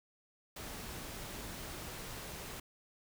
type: noise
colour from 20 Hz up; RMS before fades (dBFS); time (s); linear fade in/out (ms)
pink; -45; 0.56-2.6; 5
effects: none